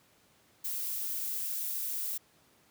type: noise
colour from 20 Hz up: violet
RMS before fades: -35 dBFS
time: 0.64-2.18 s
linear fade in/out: 10 ms
effects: pink hiss -65 dBFS RMS until 2.7 s + high-pass 100 Hz 12 dB/octave